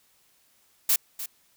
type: noise with echo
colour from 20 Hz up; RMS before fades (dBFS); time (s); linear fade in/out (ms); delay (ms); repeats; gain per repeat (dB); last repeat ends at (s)
blue; -21; 0.89-0.96; 5; 300; 1; -13; 1.26
effects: white hiss -64 dBFS RMS until 1.56 s